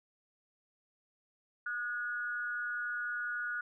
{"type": "tone with amplitude modulation", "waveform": "sine", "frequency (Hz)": 1452, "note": "F#6", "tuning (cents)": -33, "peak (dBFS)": -31, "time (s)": [1.66, 3.61], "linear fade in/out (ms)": 5, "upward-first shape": "sine", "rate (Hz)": 230, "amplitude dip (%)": 65, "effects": []}